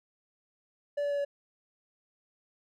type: tone with pitch steps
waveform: triangle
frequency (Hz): 578 / 574.7 / 571.4 / 568.1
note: D5 / D5 / D5 / C#5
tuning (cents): -28 / -38 / -48 / +42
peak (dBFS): -26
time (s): 0.97-1.25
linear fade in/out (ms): 10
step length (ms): 70
effects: none